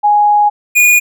sine / square tone pair in turn, 830.6 / 2446 Hz, G#5 / D#7, 0 / -30 cents, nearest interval octave + perfect fifth, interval 1870 cents, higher second, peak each -6 dBFS, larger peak neither, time 0.03-0.5 / 0.75-1 s, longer first, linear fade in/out 20 ms, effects none

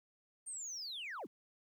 sine linear sweep, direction down, 8870 to 119.9 Hz, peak -40 dBFS, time 0.46-1.27 s, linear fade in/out 20 ms, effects tanh soft clip ceiling -39 dBFS + 12-bit

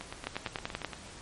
two click trains, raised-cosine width 0.3 ms, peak -22 / -16 dBFS, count 9 / 7, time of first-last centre 0.01-0.933 / 0.27-0.847 s, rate 8.67 / 10.4 Hz, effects pink hiss -48 dBFS RMS until 1.21 s + MP3 48 kbps

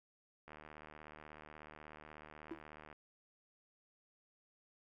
click train, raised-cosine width 0.5 ms, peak -38 dBFS, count 188, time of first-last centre 0.48-2.928 s, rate 76.4 Hz
triangle tone with exponential decay, 329.6 Hz, E4, in tune, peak -36 dBFS, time 2.51-2.6 s, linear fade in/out 5 ms, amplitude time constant 19 ms
effects none

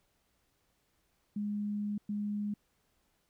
sine tone bursts at uneven times, 206.9 Hz, G#3, 6 cents flat, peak -32 dBFS, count 2, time 1.36-1.98 / 2.09-2.54 s, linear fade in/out 5 ms, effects pink hiss -75 dBFS RMS until 3.29 s

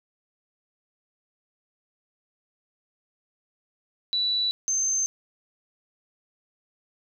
sine tone pair in turn, 3951 / 6272 Hz, B7 / G8, 0 / 0 cents, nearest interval minor sixth, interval 800 cents, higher second, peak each -22 dBFS, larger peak neither, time 4.13-4.51 / 4.68-5.06 s, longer neither, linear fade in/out 0 ms, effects none

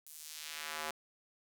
square tone with high-pass filter sweep, 77.4 Hz, D#2, 9 cents flat, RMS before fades -44 dBFS, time 0.06-0.91 s, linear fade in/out 5 ms, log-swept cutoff 11000 to 710 Hz, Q 0.82, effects 10-bit

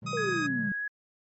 triangle chord, G# minor seventh, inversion first, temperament equal, 123.47 / 155.56 / 185 / 207.7 Hz, B2 / D#3 / F#3 / G#3, 0 / 0 / 0 / 0 cents, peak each -38 / -39 / -39 / -41 dBFS, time 0.02-0.7 s, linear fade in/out 10 ms
sawtooth tone, 1255 Hz, D#6, 15 cents sharp, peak -29 dBFS, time 0.06-0.47 s, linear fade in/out 10 ms
sine exponential sweep, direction down, 493.9 to 190 Hz, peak -29 dBFS, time 0.13-0.72 s, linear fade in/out 2 ms
sine tone with vibrato, 1663 Hz, G#6, 2 cents sharp, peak -30 dBFS, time 0.17-0.88 s, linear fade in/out 5 ms, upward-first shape triangle, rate 3.3 Hz, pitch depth 16 cents each way
effects MP3 32 kbps

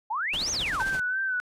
sine exponential two-way sweep, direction up then down, 812 to 6645 to 812 Hz, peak -26 dBFS, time 0.1-0.83 s, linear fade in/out 10 ms, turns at 0.51 s
pink noise with tremolo, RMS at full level -35 dBFS, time 0.33-1 s, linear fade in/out 5 ms, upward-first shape triangle, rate 15 Hz, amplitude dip 60%
sine tone with vibrato, 1522 Hz, F#6, 48 cents sharp, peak -25 dBFS, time 0.8-1.4 s, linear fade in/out 0 ms, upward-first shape sine, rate 3 Hz, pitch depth 54 cents each way
effects low-pass 10000 Hz 12 dB/octave

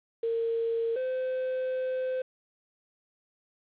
sine / triangle tone pair in turn, 458.7 / 514.9 Hz, A#4 / C5, -28 / -28 cents, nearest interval major second, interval 200 cents, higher second, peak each -26 dBFS, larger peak neither, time 0.23-0.96 / 0.96-2.22 s, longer second, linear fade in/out 5 ms, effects resampled to 8000 Hz + 9-bit

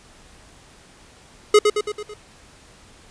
square tone with echo, 420.1 Hz, G#4, 20 cents sharp, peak -9 dBFS, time 1.54-1.59 s, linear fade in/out 5 ms, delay 110 ms, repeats 5, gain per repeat -5 dB, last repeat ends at 2.14 s, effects pink hiss -49 dBFS RMS until 3.1 s + resampled to 22050 Hz

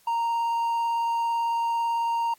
triangle tone with vibrato, 929 Hz, A#5, 6 cents flat, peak -21 dBFS, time 0.07-2.34 s, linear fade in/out 5 ms, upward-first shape triangle, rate 18 Hz, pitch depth 8 cents each way, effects white hiss -60 dBFS RMS until 2.38 s + AAC 64 kbps

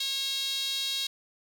sawtooth tone with high-pass filter, 544 Hz, C#5, 33 cents flat, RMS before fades -31 dBFS, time 0-1.07 s, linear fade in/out 5 ms, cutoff 3700 Hz, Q 5.2, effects none

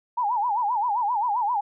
sine tone with vibrato, 897 Hz, A5, 33 cents sharp, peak -21 dBFS, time 0.17-1.61 s, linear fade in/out 10 ms, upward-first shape sine, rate 7.6 Hz, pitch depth 190 cents each way, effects none

